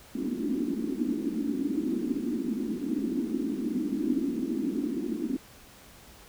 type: band-pass noise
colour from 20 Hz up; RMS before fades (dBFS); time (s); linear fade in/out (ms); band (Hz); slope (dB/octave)
white; -30; 0.15-5.37; 5; 220 to 320; 48
effects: pink hiss -52 dBFS RMS until 6.28 s